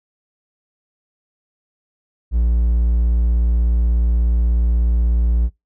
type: tone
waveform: triangle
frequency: 58.27 Hz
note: A#1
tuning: in tune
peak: -11 dBFS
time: 2.31-5.5 s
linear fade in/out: 50 ms
effects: noise-tail reverb RT60 0.2 s tail -25 dB re dry